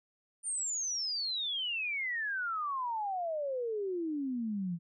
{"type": "exponential sweep", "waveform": "sine", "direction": "down", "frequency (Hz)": [9190, 164.81], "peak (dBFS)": -32, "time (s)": [0.43, 4.79], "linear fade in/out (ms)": 50, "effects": []}